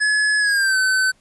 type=tone with pitch glide; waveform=square; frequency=1701 to 1524.2 Hz; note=G#6 to G6; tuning=+41 to -49 cents; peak=-16 dBFS; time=0-1.12 s; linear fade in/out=20 ms; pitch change=-190 cents; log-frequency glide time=0.39-0.77 s; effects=pink hiss -59 dBFS RMS until 1.2 s + resampled to 24000 Hz